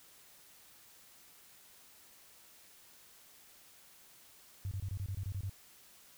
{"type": "tone bursts", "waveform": "sine", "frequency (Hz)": 96.7, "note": "G2", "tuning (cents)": -23, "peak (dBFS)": -35, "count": 10, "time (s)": [4.65, 5.495], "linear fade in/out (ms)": 0, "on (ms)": 62, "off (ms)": 25, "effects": ["white hiss -60 dBFS RMS until 6.17 s"]}